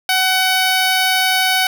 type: tone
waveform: 10% pulse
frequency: 751 Hz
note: F#5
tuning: 26 cents sharp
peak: -5 dBFS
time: 0.09-1.67 s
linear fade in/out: 2 ms
effects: none